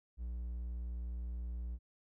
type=tone; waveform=triangle; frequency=59.6 Hz; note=A#1; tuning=39 cents sharp; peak=-36 dBFS; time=0.17-1.79 s; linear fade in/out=50 ms; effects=none